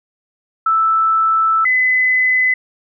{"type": "tone pair in turn", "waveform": "sine", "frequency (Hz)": [1318.5, 2018], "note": ["E6", "B6"], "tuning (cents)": [0, 37], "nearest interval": "perfect fifth", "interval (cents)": 737, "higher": "second", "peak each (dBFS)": -11, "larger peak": "neither", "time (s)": [[0.66, 1.65], [1.65, 2.54]], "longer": "first", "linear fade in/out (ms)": 5, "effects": []}